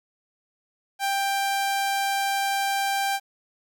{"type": "tone", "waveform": "sawtooth", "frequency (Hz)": 789, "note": "G5", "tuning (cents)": 11, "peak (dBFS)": -19, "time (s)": [0.99, 3.2], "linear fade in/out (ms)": 50, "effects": ["10-bit"]}